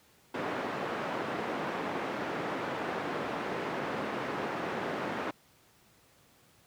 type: band-pass noise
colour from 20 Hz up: pink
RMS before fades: -35 dBFS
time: 0.34-5.31 s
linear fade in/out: 5 ms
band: 250 to 1700 Hz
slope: 12 dB/octave
effects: pink hiss -63 dBFS RMS until 6.66 s + high-pass 80 Hz 12 dB/octave